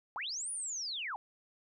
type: linear two-way sweep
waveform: sine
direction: up then down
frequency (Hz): 740 to 9800 to 740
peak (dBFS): -36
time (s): 0.16-1.16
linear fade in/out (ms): 0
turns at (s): 0.51
effects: none

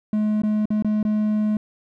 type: tone with dropouts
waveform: triangle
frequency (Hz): 212.7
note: G#3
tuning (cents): +42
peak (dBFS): -16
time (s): 0.13-1.57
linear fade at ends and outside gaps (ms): 2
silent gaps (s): 0.419-0.434 / 0.656-0.704 / 0.824-0.846 / 1.029-1.05
effects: none

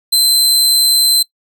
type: tone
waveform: sawtooth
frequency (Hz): 4085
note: C8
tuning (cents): -42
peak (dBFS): -6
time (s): 0.12-1.23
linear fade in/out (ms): 10
effects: noise-tail reverb RT60 0.1 s tail -22 dB re dry

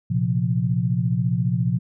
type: chord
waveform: sine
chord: Bb suspended second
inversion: none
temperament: just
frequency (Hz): 116.54 / 131.11 / 174.81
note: Bb2 / C3 / F3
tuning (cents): 0 / +4 / +2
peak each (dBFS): -23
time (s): 0.1-1.79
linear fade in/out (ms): 10
effects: none

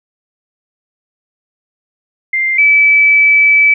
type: tone pair in turn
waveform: sine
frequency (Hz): 2096 / 2303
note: C7 / D7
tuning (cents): +2 / -34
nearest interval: major second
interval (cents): 164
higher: second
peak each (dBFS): -11 / -5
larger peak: second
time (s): 2.33-2.58 / 2.58-3.74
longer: second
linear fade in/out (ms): 5
effects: none

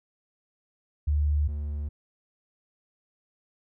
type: tone pair in turn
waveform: sine / triangle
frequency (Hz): 73.9 / 73.47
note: D2 / D2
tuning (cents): +11 / +1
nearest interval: unison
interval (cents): 10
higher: first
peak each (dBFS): -21 / -27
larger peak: first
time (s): 1.07-1.48 / 1.48-1.89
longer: neither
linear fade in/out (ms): 10
effects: none

